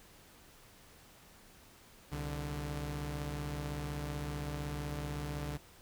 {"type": "tone pair together", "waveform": "sawtooth", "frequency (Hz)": [65.51, 146.83], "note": ["C2", "D3"], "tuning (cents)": [3, 0], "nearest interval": "octave + major second", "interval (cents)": 1397, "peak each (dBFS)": [-37, -35], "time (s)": [2.11, 5.58], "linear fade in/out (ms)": 20, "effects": ["pink hiss -59 dBFS RMS until 5.81 s"]}